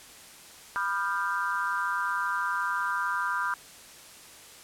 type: chord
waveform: sine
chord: G dominant seventh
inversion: first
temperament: equal with one note detuned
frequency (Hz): 987.8 / 1204.2 / 1396.9 / 1568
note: B5 / D6 / F6 / G6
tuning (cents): 0 / +43 / 0 / 0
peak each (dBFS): -32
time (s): 0.76-3.54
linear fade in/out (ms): 0
effects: white hiss -49 dBFS RMS until 4.63 s + low-pass 11000 Hz 12 dB/octave